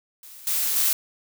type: noise with level steps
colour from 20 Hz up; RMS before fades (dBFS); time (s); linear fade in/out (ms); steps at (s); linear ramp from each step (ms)
blue; -44 / -24 / -21; 0.23-0.93; 2; 0.47 / 0.76; 2
effects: none